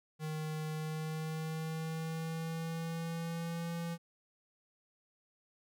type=tone with pitch glide; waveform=square; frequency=155.56 to 168.66 Hz; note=D#3 to E3; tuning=0 to +40 cents; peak=-37 dBFS; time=0.19-3.98 s; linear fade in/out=50 ms; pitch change=+140 cents; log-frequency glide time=0.71-3.73 s; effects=none